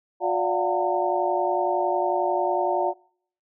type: tone cluster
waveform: sine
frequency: 359.5 / 582 / 694 / 745 / 907 Hz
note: F#4 / D5 / F5 / F#5 / A#5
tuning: -50 / -16 / -11 / +12 / -48 cents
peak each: -27 dBFS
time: 0.2-2.94 s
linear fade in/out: 50 ms
effects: noise-tail reverb RT60 0.6 s tail -26 dB re dry